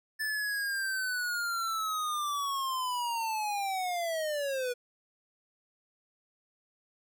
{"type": "linear sweep", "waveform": "square", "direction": "down", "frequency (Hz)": [1757, 482.5], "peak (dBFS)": -31, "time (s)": [0.19, 4.74], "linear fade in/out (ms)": 20, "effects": []}